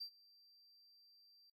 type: tone with ADSR envelope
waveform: triangle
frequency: 4699 Hz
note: D8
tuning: in tune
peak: -40 dBFS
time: 0-1.5 s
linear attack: 16 ms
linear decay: 81 ms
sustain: -24 dB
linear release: 4 ms
effects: noise-tail reverb RT60 0.1 s tail -17 dB re dry + tanh soft clip ceiling -38 dBFS